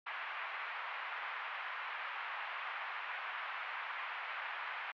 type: band-pass noise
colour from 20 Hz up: pink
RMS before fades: -42 dBFS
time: 0.06-4.92 s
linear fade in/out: 10 ms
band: 920 to 2600 Hz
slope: 24 dB/octave
effects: low-pass 4000 Hz 12 dB/octave + MP3 96 kbps